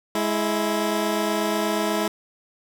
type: tone pair together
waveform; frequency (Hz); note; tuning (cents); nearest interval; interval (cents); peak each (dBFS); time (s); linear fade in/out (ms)
15% pulse; 210.3 / 329.6; G#3 / E4; +22 / 0; minor sixth; 778; -18; 0.15-2.08; 2
effects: none